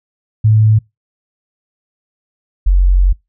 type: tone pair in turn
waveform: sine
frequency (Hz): 108.6 / 45.66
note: A2 / F#1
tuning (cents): -22 / -22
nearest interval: octave + minor third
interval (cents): 1500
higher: first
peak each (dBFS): -6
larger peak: neither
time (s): 0.44-0.79 / 2.66-3.13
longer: second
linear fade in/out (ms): 10
effects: noise-tail reverb RT60 0.2 s tail -25 dB re dry